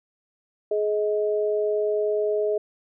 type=tone pair together; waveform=sine; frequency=421.6 / 631 Hz; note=G#4 / D#5; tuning=+26 / +24 cents; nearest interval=perfect fifth; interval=698 cents; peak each=-22 / -26 dBFS; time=0.71-2.58 s; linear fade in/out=5 ms; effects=none